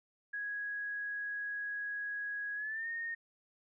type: tone with pitch glide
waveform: sine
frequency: 1661.2 to 1843.2 Hz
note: G#6 to A#6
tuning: 0 to -20 cents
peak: -36 dBFS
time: 0.33-3.15 s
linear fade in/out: 10 ms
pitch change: +180 cents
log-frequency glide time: 2.55-2.88 s
effects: none